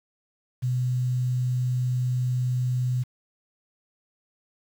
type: tone with quantisation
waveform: sine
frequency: 125.5 Hz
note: B2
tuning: 28 cents sharp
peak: -22 dBFS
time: 0.62-3.04 s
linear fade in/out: 20 ms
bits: 8
effects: none